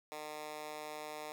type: tone with high-pass filter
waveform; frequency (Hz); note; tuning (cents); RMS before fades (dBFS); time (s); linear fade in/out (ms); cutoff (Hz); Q
10% pulse; 151.9; D#3; -41; -45; 0.12-1.32; 0; 550; 0.9
effects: none